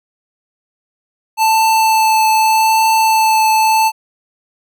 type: tone with vibrato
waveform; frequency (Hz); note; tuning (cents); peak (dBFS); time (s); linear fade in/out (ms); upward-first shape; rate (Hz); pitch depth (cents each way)
square; 881; A5; +2; -10; 1.37-3.92; 50; triangle; 0.82; 13
effects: none